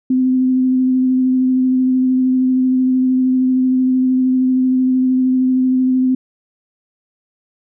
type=tone with vibrato; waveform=sine; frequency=257.1 Hz; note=C4; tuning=30 cents flat; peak=-11 dBFS; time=0.1-6.15 s; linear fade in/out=5 ms; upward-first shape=sine; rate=13 Hz; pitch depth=13 cents each way; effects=none